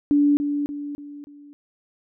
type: tone with echo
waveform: sine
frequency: 289.5 Hz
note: D4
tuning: 25 cents flat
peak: -14 dBFS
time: 0.11-0.37 s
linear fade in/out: 0 ms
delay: 290 ms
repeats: 4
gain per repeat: -7 dB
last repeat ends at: 1.53 s
effects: none